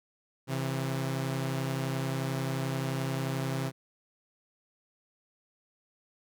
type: tone pair together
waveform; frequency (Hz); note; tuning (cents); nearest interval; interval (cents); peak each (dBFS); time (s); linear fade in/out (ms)
sawtooth; 133.38 / 164.81; C3 / E3; +34 / 0; major third; 366; -27 / -32; 0.47-3.72; 50
effects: none